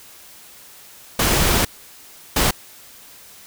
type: noise bursts at uneven times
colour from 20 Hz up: pink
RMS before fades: -17 dBFS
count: 2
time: 1.19-1.65 / 2.36-2.51 s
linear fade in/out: 5 ms
effects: white hiss -44 dBFS RMS until 3.46 s